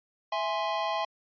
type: chord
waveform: square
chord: E augmented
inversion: none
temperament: equal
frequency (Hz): 659.3 / 830.6 / 1046.5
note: E5 / G#5 / B#5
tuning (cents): 0 / 0 / 0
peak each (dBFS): -33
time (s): 0.32-1.05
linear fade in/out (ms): 5
effects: resampled to 11025 Hz